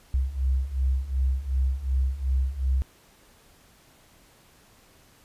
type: beating tone pair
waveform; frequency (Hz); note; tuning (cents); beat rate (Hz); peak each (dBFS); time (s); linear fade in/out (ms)
sine; 64.1 / 66.8; C2 / C2; -35 / +36; 2.7; -27 / -24; 0.14-2.82; 0
effects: pink hiss -57 dBFS RMS until 5.24 s + resampled to 32000 Hz